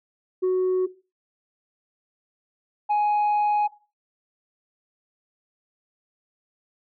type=tone pair in turn; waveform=sine; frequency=370 / 834.5 Hz; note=F#4 / G#5; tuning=0 / +8 cents; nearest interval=octave + major second; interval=1408 cents; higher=second; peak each=-16 dBFS; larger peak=neither; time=0.42-0.87 / 2.89-3.68 s; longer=second; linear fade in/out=20 ms; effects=noise-tail reverb RT60 0.3 s tail -17 dB re dry + tanh soft clip ceiling -18 dBFS